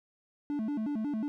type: tone with vibrato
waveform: triangle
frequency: 252.1 Hz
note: B3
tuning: 36 cents sharp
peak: -28 dBFS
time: 0.5-1.28 s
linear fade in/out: 0 ms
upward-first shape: square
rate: 5.5 Hz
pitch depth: 250 cents each way
effects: none